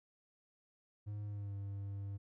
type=tone with pitch glide; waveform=triangle; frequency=103.83 to 99.54 Hz; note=G#2 to G2; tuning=0 to +27 cents; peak=-38 dBFS; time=1.06-2.18 s; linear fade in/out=20 ms; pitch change=-73 cents; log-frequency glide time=1.24-1.55 s; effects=none